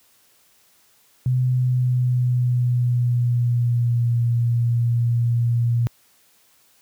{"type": "tone with pitch glide", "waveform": "sine", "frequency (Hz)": [126.9, 118.4], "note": ["B2", "A#2"], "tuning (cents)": [47, 27], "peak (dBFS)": -16, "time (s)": [1.26, 5.87], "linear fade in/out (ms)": 0, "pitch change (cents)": -120, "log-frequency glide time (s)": [1.4, 4.18], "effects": ["white hiss -58 dBFS RMS until 6.81 s", "high-pass 60 Hz 12 dB/octave"]}